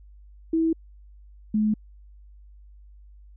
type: tone pair in turn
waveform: sine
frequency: 325.3 / 213.8 Hz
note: E4 / A3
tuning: -23 / -49 cents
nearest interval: perfect fifth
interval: 726 cents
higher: first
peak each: -19 dBFS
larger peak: neither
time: 0.53-0.73 / 1.54-1.74 s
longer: neither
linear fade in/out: 5 ms
effects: added 50 Hz sine -46 dBFS peak until 3.36 s